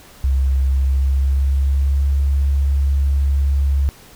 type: tone with pitch glide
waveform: sine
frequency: 66.8 to 69.4 Hz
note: C2 to C#2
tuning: +36 to +3 cents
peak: -13 dBFS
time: 0.24-3.89 s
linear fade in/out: 0 ms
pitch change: +67 cents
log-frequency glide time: 0.66-2.06 s
effects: pink hiss -44 dBFS RMS until 4.15 s